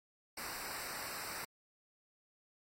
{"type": "noise with comb filter", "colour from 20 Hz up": "pink", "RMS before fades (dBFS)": -43, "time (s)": [0.37, 1.45], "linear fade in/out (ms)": 5, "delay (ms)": 0.3, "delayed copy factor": -0.85, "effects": ["MP3 64 kbps"]}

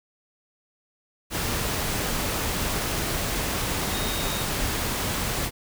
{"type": "tone in noise", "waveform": "sine", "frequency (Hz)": 3729, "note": "A#7", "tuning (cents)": 0, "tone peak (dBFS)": -35, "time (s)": [3.9, 4.47], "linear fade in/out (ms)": 50, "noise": "pink", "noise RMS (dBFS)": -27, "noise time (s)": [1.3, 5.51], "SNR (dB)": -11, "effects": []}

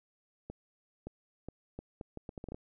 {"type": "accelerating click train", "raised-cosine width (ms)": 2, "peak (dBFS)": -28, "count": 12, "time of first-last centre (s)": [0.5, 2.545], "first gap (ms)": 570, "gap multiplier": 0.73, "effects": []}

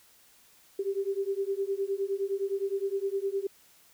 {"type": "beating tone pair", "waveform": "sine", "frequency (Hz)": [388.6, 398.3], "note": ["G4", "G4"], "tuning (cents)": [-15, 28], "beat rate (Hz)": 9.7, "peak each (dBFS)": [-31, -31], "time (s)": [0.79, 3.47], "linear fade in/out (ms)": 5, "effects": ["white hiss -60 dBFS RMS until 3.93 s"]}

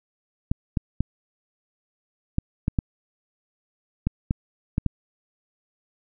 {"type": "clicks", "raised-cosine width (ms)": 5, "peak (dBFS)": -9, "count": 10, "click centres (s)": [0.515, 0.772, 1.006, 2.384, 2.681, 2.788, 4.07, 4.309, 4.781, 4.863], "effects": []}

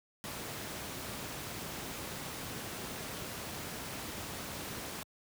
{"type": "noise with amplitude modulation", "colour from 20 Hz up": "pink", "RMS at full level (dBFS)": -39, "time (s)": [0.24, 5.03], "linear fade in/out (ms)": 0, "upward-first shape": "sine", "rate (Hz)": 238, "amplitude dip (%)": 45, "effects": ["high-pass 80 Hz 12 dB/octave"]}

